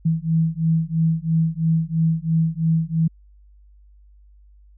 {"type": "beating tone pair", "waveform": "sine", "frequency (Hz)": [160.7, 163.7], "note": ["E3", "E3"], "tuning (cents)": [-44, -12], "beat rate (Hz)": 3, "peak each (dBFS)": -20, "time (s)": [0.05, 3.08], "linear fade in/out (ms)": 10, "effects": ["added 50 Hz sine -47 dBFS peak until 4.77 s"]}